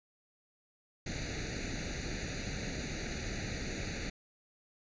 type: noise with comb filter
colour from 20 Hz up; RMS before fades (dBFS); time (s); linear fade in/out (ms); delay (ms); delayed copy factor
pink; -38; 1.06-4.1; 5; 0.47; +1
effects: resampled to 16000 Hz